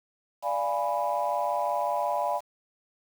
sine chord, D diminished seventh, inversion none, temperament equal with one note detuned, 587.3 / 692.8 / 830.6 / 987.8 Hz, D5 / F5 / Ab5 / Cb6, 0 / -14 / 0 / 0 cents, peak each -30 dBFS, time 0.42-2.41 s, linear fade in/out 50 ms, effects tanh soft clip ceiling -16 dBFS + 8-bit

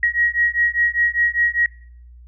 sine beating tone pair, 1895 / 1900 Hz, A#6 / A#6, +28 / +33 cents, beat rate 5 Hz, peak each -19 dBFS, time 0.03-1.66 s, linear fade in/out 2 ms, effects noise-tail reverb RT60 0.6 s tail -23 dB re dry + added 60 Hz sine -40 dBFS peak until 2.27 s

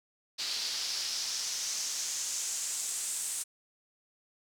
pink noise with band-pass filter sweep, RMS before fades -35 dBFS, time 0.38-3.44 s, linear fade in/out 20 ms, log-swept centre 4500 to 8500 Hz, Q 3, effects none

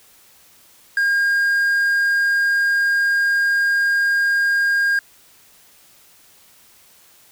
triangle tone with quantisation, 1616 Hz, G#6, 48 cents flat, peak -13 dBFS, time 0.97-4.99 s, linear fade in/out 2 ms, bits 7, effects white hiss -51 dBFS RMS until 7.31 s

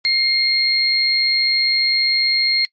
sine tone pair together, 2126 / 4245 Hz, C7 / C8, +27 / +24 cents, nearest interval octave, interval 1197 cents, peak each -19 / -15 dBFS, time 0.05-2.65 s, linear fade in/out 0 ms, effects noise-tail reverb RT60 0.1 s tail -26 dB re dry + MP3 32 kbps

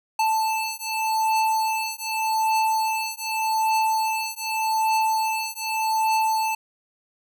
square beating tone pair, 880 / 880.84 Hz, A5 / A5, 0 / +2 cents, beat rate 0.84 Hz, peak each -25 dBFS, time 0.19-6.55 s, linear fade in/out 5 ms, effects none

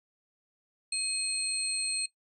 sine tone cluster, 2532 / 4226 / 8330 Hz, D#7 / C8 / C9, +30 / +16 / -9 cents, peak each -37 / -32 / -31 dBFS, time 0.92-2.06 s, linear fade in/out 5 ms, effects noise-tail reverb RT60 0.1 s tail -18 dB re dry

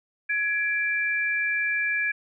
sine tone pair together, 1675.1 / 2349 Hz, G#6 / D7, +14 / 0 cents, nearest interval tritone, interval 586 cents, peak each -25 / -26 dBFS, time 0.29-2.12 s, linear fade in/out 10 ms, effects none

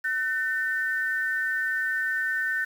sine tone pair together, 1514.6 / 1805 Hz, F#6 / A6, +40 / +44 cents, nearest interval minor third, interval 304 cents, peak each -27 dBFS, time 0.04-2.65 s, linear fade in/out 10 ms, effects 8-bit

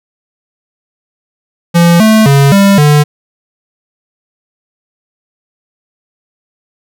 square tone with pitch steps, 170.9 / 218.5 / 139.3 / 198.2 / 148.1 Hz, F3 / A3 / C#3 / G3 / D3, -37 / -12 / +9 / +19 / +15 cents, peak -4 dBFS, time 1.74-3.04 s, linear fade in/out 20 ms, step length 260 ms, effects none

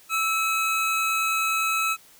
square tone pair together, 1318.5 / 2550 Hz, E6 / D#7, 0 / +42 cents, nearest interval major seventh, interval 1142 cents, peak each -25 / -26 dBFS, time 0.09-1.97 s, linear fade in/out 50 ms, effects white hiss -53 dBFS RMS until 2.19 s

